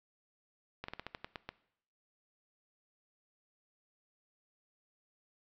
slowing click train, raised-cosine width 0.3 ms, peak -24 dBFS, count 9, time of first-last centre 0.84-1.49 s, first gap 44 ms, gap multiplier 1.17, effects noise-tail reverb RT60 0.7 s tail -19 dB re dry + low-pass 5000 Hz 12 dB/octave

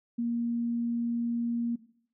sine tone, 235.3 Hz, A#3, 16 cents sharp, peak -27 dBFS, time 0.18-1.76 s, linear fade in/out 10 ms, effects noise-tail reverb RT60 0.6 s tail -17 dB re dry

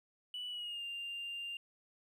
triangle tone with pitch glide, 2960 to 2794 Hz, F#7 to F7, 0 to 0 cents, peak -37 dBFS, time 0.34-1.57 s, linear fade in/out 2 ms, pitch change -100 cents, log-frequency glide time 0.49-0.84 s, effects tanh soft clip ceiling -36 dBFS

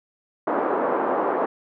pink band-pass noise, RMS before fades -23 dBFS, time 0.47-1.46 s, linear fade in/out 5 ms, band 310 to 1200 Hz, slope 24 dB/octave, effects none

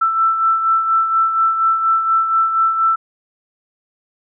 sine beating tone pair, 1329 / 1333.2 Hz, E6 / E6, +14 / +19 cents, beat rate 4.2 Hz, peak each -13 / -22 dBFS, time 0.01-2.96 s, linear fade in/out 10 ms, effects none

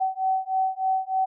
sine beating tone pair, 758 / 761.3 Hz, F#5 / F#5, +42 / +49 cents, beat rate 3.3 Hz, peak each -25 / -25 dBFS, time 0-1.26 s, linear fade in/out 20 ms, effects none

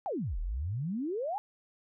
sine exponential two-way sweep, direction down then up, 859 to 36.31 to 859 Hz, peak -31 dBFS, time 0.06-1.38 s, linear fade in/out 0 ms, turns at 0.39 s, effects none

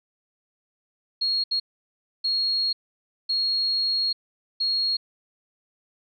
sine tone bursts at uneven times, 4292 Hz, C8, 43 cents sharp, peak -21 dBFS, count 5, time 1.21-1.44 / 1.51-1.6 / 2.24-2.73 / 3.29-4.13 / 4.6-4.97 s, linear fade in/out 10 ms, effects none

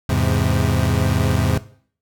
30% pulse chord, E augmented, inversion none, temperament equal, 82.41 / 103.83 / 130.81 Hz, E2 / G#2 / B#2, 0 / 0 / 0 cents, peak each -18 dBFS, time 0.09-1.58 s, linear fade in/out 5 ms, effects noise-tail reverb RT60 0.5 s tail -17 dB re dry

